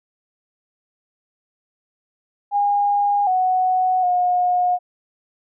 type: tone with pitch steps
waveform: sine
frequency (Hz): 814 / 741 / 720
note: G#5 / F#5 / F#5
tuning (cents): -35 / +2 / -47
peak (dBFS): -15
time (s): 2.51-4.79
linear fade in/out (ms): 50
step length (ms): 760
effects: none